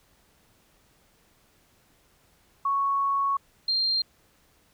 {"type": "tone pair in turn", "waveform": "sine", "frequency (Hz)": [1108.7, 4186], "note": ["C#6", "C8"], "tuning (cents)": [0, 0], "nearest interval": "octave + major seventh", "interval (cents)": 2300, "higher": "second", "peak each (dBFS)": -22, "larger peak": "neither", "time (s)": [[2.65, 3.37], [3.68, 4.02]], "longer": "first", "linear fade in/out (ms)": 5, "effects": ["pink hiss -63 dBFS RMS until 4.73 s"]}